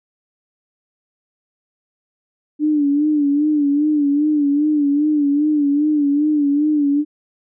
sine tone with vibrato, 293.7 Hz, D4, in tune, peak -13 dBFS, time 2.59-7.05 s, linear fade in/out 50 ms, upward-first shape sine, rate 2.5 Hz, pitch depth 70 cents each way, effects none

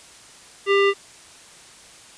square tone with low-pass filter, 397.4 Hz, G4, 24 cents sharp, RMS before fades -17 dBFS, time 0.66-0.94 s, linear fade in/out 50 ms, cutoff 2600 Hz, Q 2.6, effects white hiss -46 dBFS RMS until 2.17 s + resampled to 22050 Hz

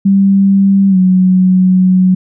sine tone with pitch glide, 196 to 185 Hz, G3 to F#3, 0 to 0 cents, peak -5 dBFS, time 0.05-2.15 s, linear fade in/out 10 ms, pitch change -100 cents, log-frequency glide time 0.89-0.97 s, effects none

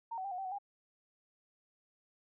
sine tone with pitch steps, 919 / 754 / 792 / 726 / 774 / 743 / 805 Hz, A#5 / F#5 / G5 / F#5 / G5 / F#5 / G5, -25 / +32 / +18 / -33 / -22 / +7 / +46 cents, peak -37 dBFS, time 0.11-0.586 s, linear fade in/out 10 ms, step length 68 ms, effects none

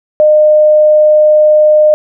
sine tone, 609 Hz, D#5, 37 cents flat, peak -3 dBFS, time 0.2-1.94 s, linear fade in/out 0 ms, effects none

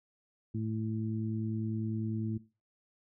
harmonic tone, 110 Hz, A2, in tune, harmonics 1 / 2 / 3, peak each -34 / -36 / -41 dBFS, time 0.54-2.38 s, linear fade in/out 10 ms, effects noise-tail reverb RT60 0.3 s tail -18 dB re dry

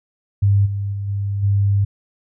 sine tone with level steps, 100 Hz, G2, 35 cents sharp, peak -11 / -20 / -22 / -19 / -13 dBFS, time 0.42-1.85 s, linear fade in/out 10 ms, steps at 0.65 / 0.92 / 1.07 / 1.42 s, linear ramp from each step 20 ms, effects none

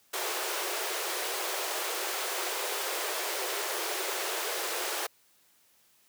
pink high-pass noise, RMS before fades -33 dBFS, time 0.13-5.07 s, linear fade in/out 10 ms, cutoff 350 Hz, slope 96 dB/octave, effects white hiss -65 dBFS RMS until 6.08 s + high-pass 80 Hz 12 dB/octave

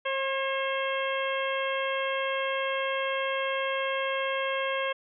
harmonic tone with a mistuned harmonic, 537 Hz, C5, 45 cents sharp, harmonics 1 / 2 / 3 / 4 / 5 / 6, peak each -30 / -33 / -35 / -36 / -37 / -38 dBFS, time 0.05-4.93 s, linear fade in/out 10 ms, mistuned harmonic 3, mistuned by +19 cents, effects none

